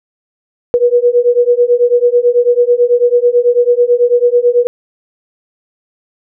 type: beating tone pair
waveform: sine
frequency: 480 / 489.1 Hz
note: B4 / B4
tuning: -49 / -17 cents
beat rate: 9.1 Hz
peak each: -10 dBFS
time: 0.74-4.67 s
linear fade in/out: 0 ms
effects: none